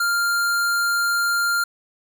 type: tone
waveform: square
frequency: 1396.9 Hz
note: F6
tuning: in tune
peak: -19 dBFS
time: 0-1.64 s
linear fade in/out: 5 ms
effects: none